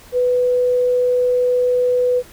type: tone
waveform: sine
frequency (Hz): 496.3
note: B4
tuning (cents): +8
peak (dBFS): -13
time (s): 0.12-2.23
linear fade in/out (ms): 50
effects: pink hiss -44 dBFS RMS until 2.32 s